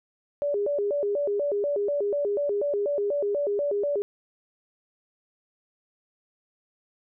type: tone with vibrato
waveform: sine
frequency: 485 Hz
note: B4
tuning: 31 cents flat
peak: -23 dBFS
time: 0.42-4.02 s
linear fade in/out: 0 ms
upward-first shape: square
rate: 4.1 Hz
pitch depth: 300 cents each way
effects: none